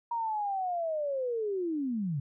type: linear sweep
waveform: sine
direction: down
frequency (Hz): 949 to 131.5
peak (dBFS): -29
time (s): 0.11-2.2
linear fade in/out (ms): 5
effects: none